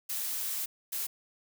blue noise bursts at uneven times, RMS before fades -34 dBFS, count 2, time 0.09-0.66 / 0.92-1.07 s, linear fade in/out 10 ms, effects none

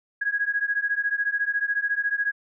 sine beating tone pair, 1648 / 1662 Hz, G#6 / G#6, -14 / +1 cents, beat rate 14 Hz, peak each -25 / -26 dBFS, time 0.21-2.32 s, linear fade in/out 10 ms, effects none

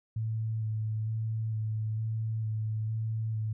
sine tone with vibrato, 110 Hz, A2, in tune, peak -29 dBFS, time 0.16-3.53 s, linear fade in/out 5 ms, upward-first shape square, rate 1.1 Hz, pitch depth 15 cents each way, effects none

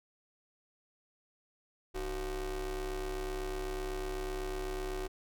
45% pulse ring-modulated tone, 170 Hz, F3, 46 cents flat, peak -32 dBFS, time 1.94-5.08 s, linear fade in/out 20 ms, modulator 204 Hz, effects none

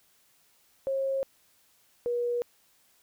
sine tone pair in turn, 540 / 481.1 Hz, C#5 / B4, -45 / -45 cents, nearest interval major second, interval 200 cents, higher first, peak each -26 dBFS, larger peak neither, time 0.87-1.23 / 2.06-2.42 s, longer neither, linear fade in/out 0 ms, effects white hiss -65 dBFS RMS until 3.02 s

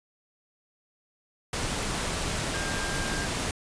sine tone in noise, 1600 Hz, G6, 35 cents sharp, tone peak -35 dBFS, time 2.54-3.26 s, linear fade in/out 2 ms, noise pink, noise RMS -30 dBFS, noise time 1.53-3.51 s, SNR -8 dB, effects resampled to 22050 Hz

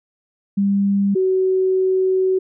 sine tone pair in turn, 199.1 / 375.9 Hz, G3 / F#4, +27 / +27 cents, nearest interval major seventh, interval 1100 cents, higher second, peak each -14 dBFS, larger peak neither, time 0.57-1.15 / 1.15-2.39 s, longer second, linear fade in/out 10 ms, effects none

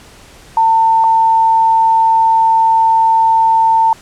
sine tone pair in turn, 900 / 900 Hz, A5 / A5, +39 / +39 cents, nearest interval unison, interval 0 cents, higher neither, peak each -7 dBFS, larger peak neither, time 0.57-1.04 / 1.04-3.93 s, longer second, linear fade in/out 2 ms, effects pink hiss -40 dBFS RMS until 4.01 s + low-pass 10000 Hz 12 dB/octave

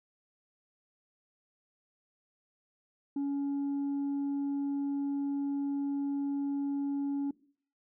sine tone, 281 Hz, C#4, 24 cents sharp, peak -27 dBFS, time 3.16-7.31 s, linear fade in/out 5 ms, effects noise-tail reverb RT60 0.5 s tail -21 dB re dry + tanh soft clip ceiling -29 dBFS

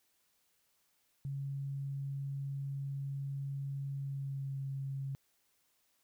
sine tone with pitch glide, 138.5 to 136.44 Hz, C#3 to C#3, -1 to -27 cents, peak -36 dBFS, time 1.25-5.15 s, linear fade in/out 0 ms, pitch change -26 cents, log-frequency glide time 3.98-4.59 s, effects white hiss -75 dBFS RMS until 6.03 s

